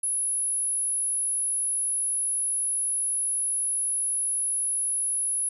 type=tone; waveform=sine; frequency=10548 Hz; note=E9; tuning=in tune; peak=-24 dBFS; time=0.03-5.49 s; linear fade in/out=5 ms; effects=none